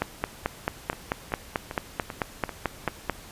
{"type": "two click trains", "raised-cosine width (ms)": 0.5, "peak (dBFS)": [-9, -18], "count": [15, 6], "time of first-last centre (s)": [[0.02, 3.097], [0.93, 2.883]], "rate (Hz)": [4.55, 2.56], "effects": ["pink hiss -46 dBFS RMS until 3.31 s", "resampled to 32000 Hz"]}